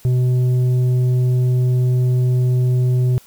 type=tone with tanh clipping; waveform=sine; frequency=125.7 Hz; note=B2; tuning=31 cents sharp; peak=-14 dBFS; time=0.05-3.18 s; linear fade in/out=0 ms; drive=6 dB; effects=white hiss -48 dBFS RMS until 3.26 s